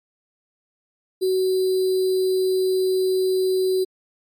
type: tone with sample-and-hold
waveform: sine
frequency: 374.2 Hz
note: F#4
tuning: 20 cents sharp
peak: -17 dBFS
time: 1.21-3.85 s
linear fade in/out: 20 ms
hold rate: 4410 Hz
effects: MP3 96 kbps